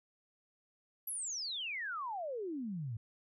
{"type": "exponential sweep", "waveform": "sine", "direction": "down", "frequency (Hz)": [11950, 104.6], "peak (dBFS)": -37, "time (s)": [1.07, 2.97], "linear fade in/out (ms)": 5, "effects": []}